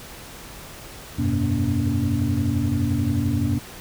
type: tone cluster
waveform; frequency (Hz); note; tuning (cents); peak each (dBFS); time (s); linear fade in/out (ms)
sine; 88.9 / 100.4 / 126.3 / 236 / 286.1; F2 / G2 / B2 / A#3 / D4; +31 / +42 / +39 / +22 / -45; -25; 1.18-3.59; 10
effects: tanh soft clip ceiling -11 dBFS + pink hiss -40 dBFS RMS until 3.8 s